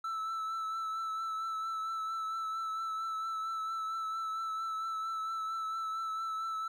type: tone with vibrato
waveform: triangle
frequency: 1318.5 Hz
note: E6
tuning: in tune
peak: -32 dBFS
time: 0.04-6.68 s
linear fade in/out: 5 ms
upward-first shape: triangle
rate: 4.4 Hz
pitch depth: 26 cents each way
effects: none